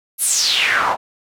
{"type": "noise with band-pass filter sweep", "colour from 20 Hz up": "pink", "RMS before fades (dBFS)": -17, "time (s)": [0.18, 0.97], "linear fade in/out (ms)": 50, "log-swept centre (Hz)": [12000, 770], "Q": 5.1, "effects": []}